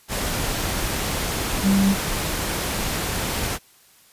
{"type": "tone in noise", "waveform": "sine", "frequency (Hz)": 196, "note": "G3", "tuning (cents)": 0, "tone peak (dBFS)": -15, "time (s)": [1.62, 1.96], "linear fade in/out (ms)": 50, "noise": "pink", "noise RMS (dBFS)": -25, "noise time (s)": [0.08, 3.59], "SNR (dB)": 7, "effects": ["white hiss -54 dBFS RMS until 4.12 s", "resampled to 32000 Hz"]}